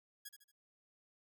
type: tone with echo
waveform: 5% pulse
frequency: 1659 Hz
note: G#6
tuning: 2 cents flat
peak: -35 dBFS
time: 0.25-0.29 s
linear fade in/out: 10 ms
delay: 76 ms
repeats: 3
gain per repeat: -8 dB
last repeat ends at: 0.518 s
effects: none